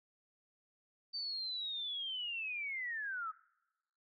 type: linear sweep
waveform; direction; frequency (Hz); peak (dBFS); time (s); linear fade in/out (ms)
sine; down; 4617 to 1244.5; -37; 1.13-3.32; 20
effects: noise-tail reverb RT60 1.0 s tail -23 dB re dry + MP3 96 kbps